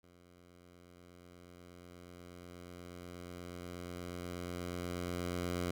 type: tone with level ramp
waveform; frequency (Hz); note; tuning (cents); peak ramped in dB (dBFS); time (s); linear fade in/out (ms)
10% pulse; 88.3; F2; +20; -53 to -26; 0.03-5.71; 5
effects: none